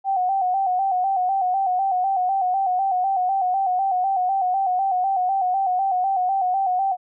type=tone with vibrato; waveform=sine; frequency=754 Hz; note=F#5; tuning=32 cents sharp; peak=-18 dBFS; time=0.04-6.97 s; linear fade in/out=50 ms; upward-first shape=square; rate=4 Hz; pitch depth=57 cents each way; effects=none